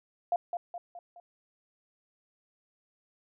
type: tone with echo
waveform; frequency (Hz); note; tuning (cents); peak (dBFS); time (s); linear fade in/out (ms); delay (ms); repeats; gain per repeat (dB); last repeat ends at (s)
sine; 698.5; F5; 0; -24; 0.32-0.36; 2; 210; 4; -6; 1.2
effects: none